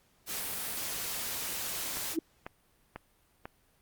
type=noise; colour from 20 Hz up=white; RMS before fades=-36 dBFS; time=0.26-2.17 s; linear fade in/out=50 ms
type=click train; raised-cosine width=0.5 ms; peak=-24 dBFS; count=4; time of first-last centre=1.97-3.455 s; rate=2.02 Hz
type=tone with exponential growth; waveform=sine; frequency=324.7 Hz; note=E4; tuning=26 cents flat; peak=-23 dBFS; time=2.12-2.19 s; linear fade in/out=5 ms; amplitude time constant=15 ms
effects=pink hiss -68 dBFS RMS until 3.81 s + Opus 48 kbps